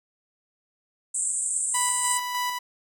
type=band-pass noise; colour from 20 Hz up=pink; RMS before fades=-27 dBFS; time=1.14-2.18 s; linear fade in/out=10 ms; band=7600 to 9000 Hz; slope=96 dB/octave
type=tone with tremolo; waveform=sawtooth; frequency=988 Hz; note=B5; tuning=in tune; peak=-21 dBFS; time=1.74-2.59 s; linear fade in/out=10 ms; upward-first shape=square; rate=3.3 Hz; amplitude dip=35%
effects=none